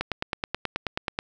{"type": "click train", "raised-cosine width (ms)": 0.3, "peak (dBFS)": -10, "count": 12, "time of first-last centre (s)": [0.01, 1.189], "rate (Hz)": 9.33, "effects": []}